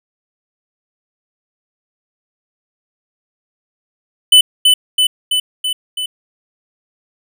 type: tone with echo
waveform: square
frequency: 3003 Hz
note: F#7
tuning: 25 cents sharp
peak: -4 dBFS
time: 4.32-4.41 s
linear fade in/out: 5 ms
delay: 330 ms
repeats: 5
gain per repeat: -3 dB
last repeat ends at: 6.06 s
effects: none